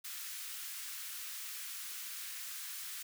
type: high-pass noise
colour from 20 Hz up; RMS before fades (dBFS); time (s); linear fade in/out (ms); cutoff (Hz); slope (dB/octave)
white; -44; 0.04-3.03; 10; 1300; 24
effects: none